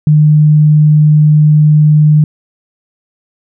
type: tone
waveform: sine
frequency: 151.6 Hz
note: D#3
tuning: 45 cents flat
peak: -3 dBFS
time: 0.07-2.24 s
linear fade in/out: 2 ms
effects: none